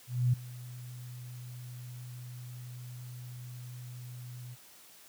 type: tone with ADSR envelope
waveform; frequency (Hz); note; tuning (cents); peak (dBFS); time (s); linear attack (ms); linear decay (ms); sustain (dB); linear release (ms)
sine; 123.5; B2; 0; -21; 0.07-4.56; 260; 9; -20; 34
effects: white hiss -56 dBFS RMS until 5.08 s + high-pass 80 Hz 12 dB/octave